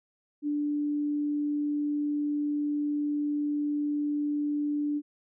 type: tone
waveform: sine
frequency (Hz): 293.7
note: D4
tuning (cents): 0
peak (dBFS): -26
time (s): 0.42-5.02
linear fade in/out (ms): 50
effects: none